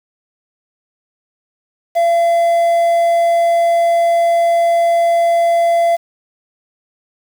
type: tone with quantisation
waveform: triangle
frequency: 680 Hz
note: F5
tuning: 46 cents flat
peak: -8 dBFS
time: 1.95-5.97 s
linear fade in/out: 20 ms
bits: 6
effects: none